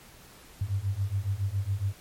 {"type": "beating tone pair", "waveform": "sine", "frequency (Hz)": [94.8, 102], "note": ["F#2", "G#2"], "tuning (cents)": [43, -31], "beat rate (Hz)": 7.2, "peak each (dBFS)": [-30, -29], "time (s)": [0.61, 1.93], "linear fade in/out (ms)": 5, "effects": ["pink hiss -52 dBFS RMS until 2 s", "MP3 64 kbps"]}